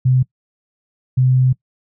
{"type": "tone pair in turn", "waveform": "sine", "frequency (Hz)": [128.5, 128.5], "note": ["C3", "C3"], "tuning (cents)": [-31, -31], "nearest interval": "unison", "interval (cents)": 0, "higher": "neither", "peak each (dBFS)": -10, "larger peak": "neither", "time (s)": [[0.05, 0.23], [1.17, 1.53]], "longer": "second", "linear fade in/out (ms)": 10, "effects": ["noise-tail reverb RT60 0.1 s tail -21 dB re dry"]}